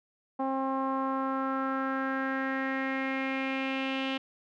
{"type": "tone with low-pass filter sweep", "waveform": "sawtooth", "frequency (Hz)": 266.9, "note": "C4", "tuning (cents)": 35, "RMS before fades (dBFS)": -31, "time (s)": [0.39, 4.18], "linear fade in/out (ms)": 10, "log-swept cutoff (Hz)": [910, 3000], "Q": 4.2, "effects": []}